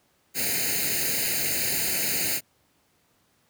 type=noise with comb filter; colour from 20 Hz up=white; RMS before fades=-26 dBFS; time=0.34-2.41 s; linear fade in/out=50 ms; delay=0.44 ms; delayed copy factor=+0.95; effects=pink hiss -66 dBFS RMS until 3.49 s + high-pass 80 Hz 12 dB/octave